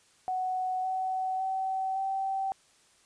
sine tone with pitch steps, 743 / 752.9 / 763 / 773.2 Hz, F#5 / F#5 / G5 / G5, +7 / +30 / -47 / -24 cents, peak -28 dBFS, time 0.28-2.52 s, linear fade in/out 0 ms, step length 560 ms, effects white hiss -63 dBFS RMS until 3.05 s + resampled to 22050 Hz

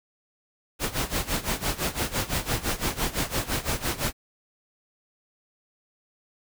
pink noise with tremolo, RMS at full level -25 dBFS, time 0.79-4.13 s, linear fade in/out 50 ms, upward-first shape sine, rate 5.9 Hz, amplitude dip 85%, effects none

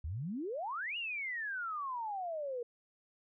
sine exponential two-way sweep, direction up then down, 69.3 to 2907 to 467.9 Hz, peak -36 dBFS, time 0.04-2.63 s, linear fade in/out 5 ms, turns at 0.97 s, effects none

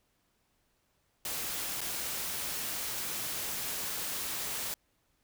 white noise with dropouts, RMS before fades -36 dBFS, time 1.25-4.74 s, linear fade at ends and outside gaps 1 ms, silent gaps 1.807-1.814 s, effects pink hiss -74 dBFS RMS until 5.23 s

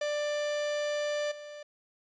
45% pulse tone with level steps, 591 Hz, D5, 11 cents sharp, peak -29 / -42 dBFS, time 0.01-1.63 s, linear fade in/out 5 ms, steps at 1.31 s, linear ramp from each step 10 ms, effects resampled to 16000 Hz

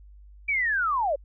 sine linear sweep, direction down, 2349 to 523.3 Hz, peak -22 dBFS, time 0.48-1.16 s, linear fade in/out 10 ms, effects added 50 Hz sine -46 dBFS peak until 1.24 s

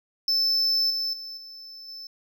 triangle tone with level steps, 5274 Hz, E8, in tune, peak -19 / -24 / -34 / -39 / -36 dBFS, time 0.28-2.07 s, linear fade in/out 2 ms, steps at 0.9 / 1.13 / 1.37 / 1.88 s, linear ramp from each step 5 ms, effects none

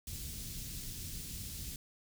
pink band-stop noise, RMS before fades -43 dBFS, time 0.07-1.76 s, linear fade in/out 2 ms, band 160 to 4500 Hz, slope 12 dB/octave, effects none

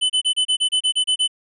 square tone bursts, 3017 Hz, F#7, 33 cents sharp, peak -16 dBFS, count 11, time 0.01-1.278 s, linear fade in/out 20 ms, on 88 ms, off 30 ms, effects resampled to 24000 Hz

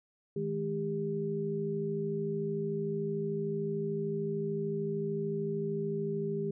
sine tone cluster, 158.4 / 211.8 / 399.8 Hz, D#3 / G#3 / G4, +31 / +34 / +34 cents, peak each -36 / -38 / -33 dBFS, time 0.36-6.51 s, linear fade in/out 5 ms, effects none

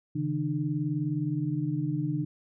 sine tone cluster, 138.3 / 157.8 / 300.7 Hz, C#3 / D#3 / D4, -4 / +25 / +41 cents, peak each -31 dBFS, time 0.15-2.25 s, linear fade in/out 10 ms, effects none

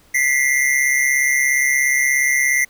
square tone pair together, 1967 / 2104 Hz, B6 / C7, -7 / +9 cents, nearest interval minor second, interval 116 cents, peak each -18 dBFS, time 0.14-2.65 s, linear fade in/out 10 ms, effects pink hiss -53 dBFS RMS until 2.69 s

